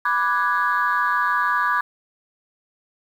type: chord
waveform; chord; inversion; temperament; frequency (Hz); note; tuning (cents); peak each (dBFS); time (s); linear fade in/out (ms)
sine; G# half-diminished seventh; first; equal; 987.8 / 1174.7 / 1480 / 1661.2; B5 / D6 / F#6 / G#6; 0 / 0 / 0 / 0; -23 / -21 / -26 / -22; 0.05-1.81; 5
effects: tanh soft clip ceiling -10 dBFS + 8-bit